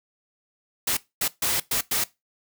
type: noise bursts at uneven times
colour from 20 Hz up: white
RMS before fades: -24 dBFS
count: 5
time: 0.87-0.97 / 1.21-1.28 / 1.42-1.6 / 1.71-1.81 / 1.91-2.04 s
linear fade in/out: 5 ms
effects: noise-tail reverb RT60 0.2 s tail -19 dB re dry